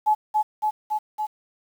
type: tone with echo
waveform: sine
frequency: 854 Hz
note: G#5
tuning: 48 cents sharp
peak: -15 dBFS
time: 0.06-0.15 s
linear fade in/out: 20 ms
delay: 280 ms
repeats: 4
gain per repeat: -2 dB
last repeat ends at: 1.27 s
effects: 8-bit